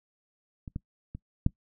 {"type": "clicks", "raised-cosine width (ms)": 5, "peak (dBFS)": [-27, -21, -26, -10], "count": 4, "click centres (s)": [0.678, 0.761, 1.15, 1.464], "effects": ["noise-tail reverb RT60 0.1 s tail -22 dB re dry"]}